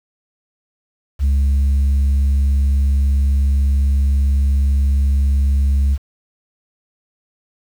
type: tone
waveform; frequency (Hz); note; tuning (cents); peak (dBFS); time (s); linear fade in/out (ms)
sine; 69.1; C#2; -5; -9; 1.19-5.98; 50
effects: tanh soft clip ceiling -11 dBFS + 7-bit